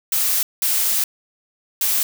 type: noise bursts at uneven times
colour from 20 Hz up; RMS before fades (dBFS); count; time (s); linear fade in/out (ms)
blue; -19; 3; 0.12-0.43 / 0.62-1.04 / 1.81-2.03; 2
effects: none